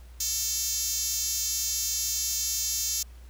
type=tone with high-pass filter; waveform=5% pulse; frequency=447.9 Hz; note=A4; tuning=31 cents sharp; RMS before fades=-29 dBFS; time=0.2-3.03 s; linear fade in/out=5 ms; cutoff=7000 Hz; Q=2.9; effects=added 60 Hz sine -44 dBFS peak until 3.29 s + pink hiss -59 dBFS RMS until 3.29 s